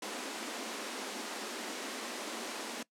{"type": "high-pass noise", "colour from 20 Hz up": "pink", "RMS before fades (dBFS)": -40, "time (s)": [0.02, 2.83], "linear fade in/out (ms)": 5, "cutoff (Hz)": 210, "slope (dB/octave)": 96, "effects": ["noise-tail reverb RT60 0.1 s tail -21 dB re dry", "low-pass 9000 Hz 12 dB/octave"]}